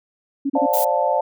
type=tone bursts; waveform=sine; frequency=277.2 Hz; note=C#4; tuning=in tune; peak=-18 dBFS; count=3; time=0.45-0.663 s; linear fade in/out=10 ms; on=49 ms; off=33 ms
type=chord; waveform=sine; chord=D minor seventh; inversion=third; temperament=just; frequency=528.6 / 587.3 / 704.8 / 881 Hz; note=C5 / D5 / F5 / A5; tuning=+18 / 0 / +16 / +2 cents; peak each=-23 / -21 / -23 / -21 dBFS; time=0.55-1.21 s; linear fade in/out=5 ms
type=noise; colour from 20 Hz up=violet; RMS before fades=-24 dBFS; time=0.73-0.85 s; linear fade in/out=10 ms
effects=none